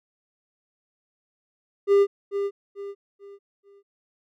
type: tone with echo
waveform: triangle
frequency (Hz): 400.2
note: G4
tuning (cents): +36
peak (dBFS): -12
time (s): 1.87-2.07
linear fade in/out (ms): 50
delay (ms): 440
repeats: 4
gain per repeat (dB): -9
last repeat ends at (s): 3.83
effects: none